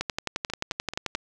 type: two click trains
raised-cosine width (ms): 0.2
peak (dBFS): -10 / -18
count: 14 / 4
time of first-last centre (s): 0.01-1.15 / 0.5-1.154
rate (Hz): 11.4 / 4.59
effects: none